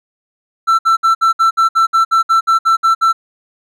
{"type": "tone bursts", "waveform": "triangle", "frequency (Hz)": 1337, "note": "E6", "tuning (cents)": 24, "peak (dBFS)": -6, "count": 14, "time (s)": [0.67, 3.13], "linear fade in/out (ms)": 20, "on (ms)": 120, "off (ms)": 60, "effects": []}